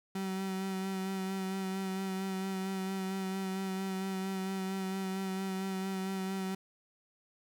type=tone with vibrato; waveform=35% pulse; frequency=190.8 Hz; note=G3; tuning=47 cents flat; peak=-32 dBFS; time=0.15-6.55 s; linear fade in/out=5 ms; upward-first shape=sine; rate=4.4 Hz; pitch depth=20 cents each way; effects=none